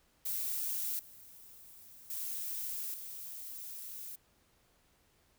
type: noise with level steps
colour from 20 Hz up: violet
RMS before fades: -36 / -55 / -39 / -45 dBFS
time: 0.25-4.16 s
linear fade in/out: 10 ms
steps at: 0.99 / 2.1 / 2.94 s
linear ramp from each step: 2 ms
effects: pink hiss -70 dBFS RMS until 5.38 s